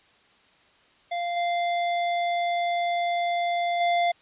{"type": "tone with level steps", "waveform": "square", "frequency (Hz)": 695, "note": "F5", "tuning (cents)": -9, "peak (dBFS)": [-27, -24, -21], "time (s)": [1.11, 4.12], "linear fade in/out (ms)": 10, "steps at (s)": [1.36, 3.8], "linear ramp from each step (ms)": 10, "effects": ["white hiss -59 dBFS RMS until 4.21 s", "resampled to 8000 Hz"]}